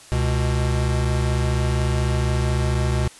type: tone pair together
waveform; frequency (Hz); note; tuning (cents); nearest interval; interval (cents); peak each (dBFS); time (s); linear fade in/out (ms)
square; 69.25 / 123.47; C#2 / B2; -1 / 0; minor seventh; 1001; -22; 0.12-3.08; 0
effects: white hiss -45 dBFS RMS until 3.19 s + resampled to 24000 Hz